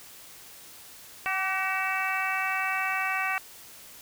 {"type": "harmonic tone with a mistuned harmonic", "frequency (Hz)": 379.2, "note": "F#4", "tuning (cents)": 43, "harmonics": [2, 3, 4, 5, 6, 7], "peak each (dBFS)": [-33, -33, -33, -33, -33, -33], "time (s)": [1.26, 3.38], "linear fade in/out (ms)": 0, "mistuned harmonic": 3, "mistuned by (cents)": 33, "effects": ["white hiss -48 dBFS RMS until 4.01 s"]}